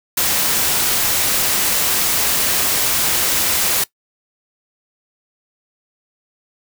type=noise; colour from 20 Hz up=white; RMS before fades=-17 dBFS; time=0.17-3.84 s; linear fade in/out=5 ms; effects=noise-tail reverb RT60 0.1 s tail -20 dB re dry